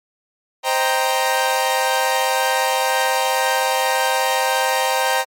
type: chord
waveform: sawtooth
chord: C minor seventh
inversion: none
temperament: equal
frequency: 523.3 / 622.3 / 784 / 932.3 Hz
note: C5 / Eb5 / G5 / Bb5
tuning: 0 / 0 / 0 / 0 cents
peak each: -18 / -23 / -17 / -17 dBFS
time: 0.63-5.25 s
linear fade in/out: 50 ms
effects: MP3 64 kbps